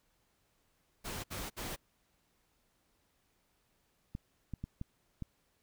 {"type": "noise bursts", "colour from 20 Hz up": "pink", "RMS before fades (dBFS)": -41, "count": 3, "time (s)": [1.04, 1.764], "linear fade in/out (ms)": 20, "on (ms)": 200, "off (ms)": 62}
{"type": "clicks", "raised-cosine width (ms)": 5, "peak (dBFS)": -27, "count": 5, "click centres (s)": [4.151, 4.537, 4.64, 4.814, 5.223]}
{"effects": ["pink hiss -75 dBFS RMS until 5.62 s"]}